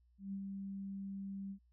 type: tone with ADSR envelope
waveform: sine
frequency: 196 Hz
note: G3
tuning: in tune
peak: -38 dBFS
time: 0.18-1.59 s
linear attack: 150 ms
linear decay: 71 ms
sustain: -3 dB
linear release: 82 ms
effects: added 60 Hz sine -67 dBFS peak until 1.72 s